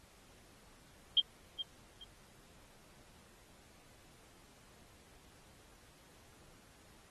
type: tone with echo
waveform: sine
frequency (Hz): 3192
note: G7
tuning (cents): +31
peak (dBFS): -24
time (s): 1.17-1.2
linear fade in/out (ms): 2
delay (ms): 420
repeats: 2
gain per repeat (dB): -12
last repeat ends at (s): 2.04
effects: pink hiss -63 dBFS RMS until 7.1 s + AAC 32 kbps